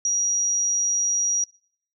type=tone; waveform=sine; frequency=5750 Hz; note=F8; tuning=50 cents sharp; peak=-19 dBFS; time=0.05-1.44 s; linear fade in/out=2 ms; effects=noise-tail reverb RT60 0.6 s tail -25 dB re dry